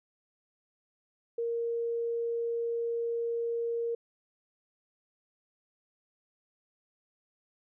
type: tone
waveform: sine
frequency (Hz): 466.2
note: A#4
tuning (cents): 0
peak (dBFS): -29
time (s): 1.38-3.95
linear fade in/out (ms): 5
effects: none